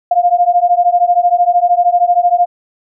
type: beating tone pair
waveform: sine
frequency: 698.5 / 711.5 Hz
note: F5 / F5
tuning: 0 / +32 cents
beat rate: 13 Hz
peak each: -11 dBFS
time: 0.11-2.46 s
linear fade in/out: 5 ms
effects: none